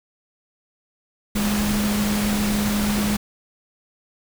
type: tone in noise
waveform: sine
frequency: 207.7 Hz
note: G#3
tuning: in tune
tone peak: -20 dBFS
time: 1.35-3.17 s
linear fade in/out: 10 ms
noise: pink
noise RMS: -26 dBFS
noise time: 1.35-3.17 s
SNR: +3 dB
effects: none